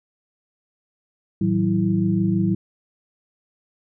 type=tone cluster; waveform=sine; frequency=110.2 / 160.8 / 186.9 / 328.1 Hz; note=A2 / E3 / F#3 / E4; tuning=+3 / -43 / +18 / -8 cents; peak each=-25 / -26 / -19 / -25 dBFS; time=1.41-2.55 s; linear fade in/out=5 ms; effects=none